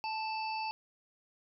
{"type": "harmonic tone with a mistuned harmonic", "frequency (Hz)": 879, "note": "A5", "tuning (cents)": -2, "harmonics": [1, 3, 5, 6], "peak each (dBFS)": [-35, -41, -44, -51], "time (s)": [0.04, 0.71], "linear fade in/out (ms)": 0, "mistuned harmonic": 5, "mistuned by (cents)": 70, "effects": []}